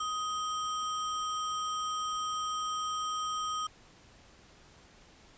sine tone with sample-and-hold, 1253 Hz, D#6, 12 cents sharp, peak -31 dBFS, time 0-3.67 s, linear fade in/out 5 ms, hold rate 4410 Hz, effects pink hiss -58 dBFS RMS until 5.37 s + resampled to 16000 Hz

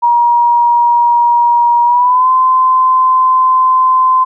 sine tone with pitch glide, 951 to 1031.1 Hz, A#5 to C6, +34 to -26 cents, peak -6 dBFS, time 0.02-4.25 s, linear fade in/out 20 ms, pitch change +140 cents, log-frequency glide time 1.84-2.29 s, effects none

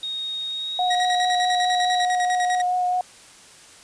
sine tone with pitch glide, 3729 to 3894 Hz, A#7 to B7, 0 to -25 cents, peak -26 dBFS, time 0.03-2.05 s, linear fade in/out 2 ms, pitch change +75 cents, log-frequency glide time 0.48-1.37 s
sine tone with vibrato, 725 Hz, F#5, 35 cents flat, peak -19 dBFS, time 0.79-3.01 s, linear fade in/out 2 ms, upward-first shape triangle, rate 4.7 Hz, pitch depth 14 cents each way
sawtooth tone with tremolo, 1900 Hz, A#6, 33 cents sharp, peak -21 dBFS, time 0.9-2.62 s, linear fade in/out 10 ms, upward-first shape square, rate 10 Hz, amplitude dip 70%
effects white hiss -47 dBFS RMS until 3.83 s + resampled to 22050 Hz

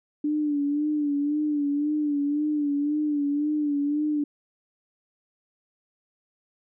sine tone with vibrato, 293.7 Hz, D4, in tune, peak -22 dBFS, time 0.24-4.24 s, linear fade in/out 5 ms, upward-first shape sine, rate 1.9 Hz, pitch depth 53 cents each way, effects none

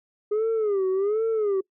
sine tone with vibrato, 411.6 Hz, G#4, 16 cents flat, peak -18 dBFS, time 0.31-1.61 s, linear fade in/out 10 ms, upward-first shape sine, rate 1.3 Hz, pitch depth 160 cents each way, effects noise-tail reverb RT60 0.1 s tail -23 dB re dry + tanh soft clip ceiling -20 dBFS

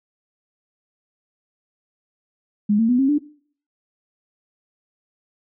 sine tone with pitch steps, 207.7 / 226.5 / 247 / 269.4 / 293.7 Hz, G#3 / A#3 / B3 / C#4 / D4, 0 / -50 / 0 / -49 / 0 cents, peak -14 dBFS, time 2.69-3.185 s, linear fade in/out 10 ms, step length 99 ms, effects noise-tail reverb RT60 0.5 s tail -20 dB re dry

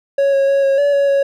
triangle tone with pitch steps, 555 / 548 / 553 / 546 / 572 / 561 / 555 Hz, C#5 / C#5 / C#5 / C#5 / D5 / C#5 / C#5, +2 / -20 / -4 / -26 / -46 / +21 / +2 cents, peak -9 dBFS, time 0.18-1.23 s, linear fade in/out 5 ms, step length 150 ms, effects none

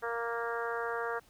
harmonic tone, 233.1 Hz, A#3, in tune, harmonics 2 / 3 / 4 / 5 / 6 / 7 / 8, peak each -36 / -41 / -41 / -40 / -40 / -41 / -48 dBFS, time 0.02-1.2 s, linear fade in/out 20 ms, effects pink hiss -63 dBFS RMS until 1.29 s

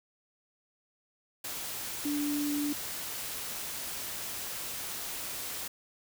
sine tone in noise, 291.6 Hz, D4, 12 cents flat, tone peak -29 dBFS, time 2.05-2.73 s, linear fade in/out 5 ms, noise white, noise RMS -38 dBFS, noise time 1.44-5.68 s, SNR +6 dB, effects none

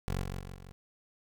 15% pulse tone with level steps, 46.06 Hz, F#1, 7 cents flat, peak -25 / -30 / -36 / -41 dBFS, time 0.08-0.72 s, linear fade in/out 0 ms, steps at 0.23 / 0.4 / 0.55 s, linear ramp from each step 5 ms, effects none

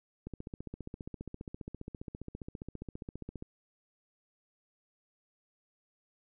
click train, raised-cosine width 3 ms, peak -28 dBFS, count 48, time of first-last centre 0.27-3.424 s, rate 14.9 Hz, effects none

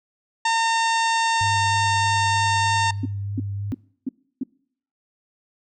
harmonic tone, 910 Hz, A#5, 42 cents flat, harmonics 1 / 2 / 3 / 4 / 5 / 6 / 7 / 8 / 9, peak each -19 / -25 / -29 / -31 / -33 / -35 / -36 / -37 / -38 dBFS, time 0.45-2.91 s, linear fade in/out 5 ms
sine tone with vibrato, 100.5 Hz, G2, 44 cents sharp, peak -25 dBFS, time 1.41-3.72 s, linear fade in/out 0 ms, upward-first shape triangle, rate 3.2 Hz, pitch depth 20 cents each way
sine tone bursts, 261.6 Hz, C4, in tune, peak -21 dBFS, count 5, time 3.03-4.435 s, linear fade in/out 5 ms, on 25 ms, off 320 ms
effects noise-tail reverb RT60 0.6 s tail -24 dB re dry

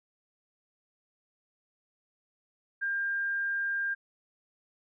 sine tone, 1600 Hz, G6, 35 cents sharp, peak -28 dBFS, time 2.81-3.95 s, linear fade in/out 20 ms, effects none

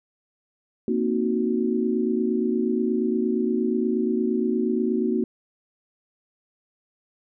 sine chord, C half-diminished seventh, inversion third, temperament equal, 233.1 / 261.6 / 311.1 / 370 Hz, Bb3 / C4 / Eb4 / Gb4, 0 / 0 / 0 / 0 cents, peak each -24 / -28 / -29 / -25 dBFS, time 0.88-5.24 s, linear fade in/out 2 ms, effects none

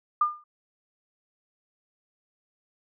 sine tone with exponential decay, 1206 Hz, D6, 46 cents sharp, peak -16 dBFS, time 0.21-0.44 s, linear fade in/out 5 ms, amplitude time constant 48 ms, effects none

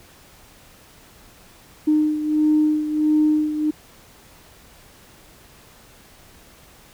sine beating tone pair, 304.9 / 306.4 Hz, D#4 / D#4, -35 / -27 cents, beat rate 1.5 Hz, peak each -16 / -22 dBFS, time 1.87-3.71 s, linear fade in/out 10 ms, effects tanh soft clip ceiling -8 dBFS + pink hiss -49 dBFS RMS until 6.93 s

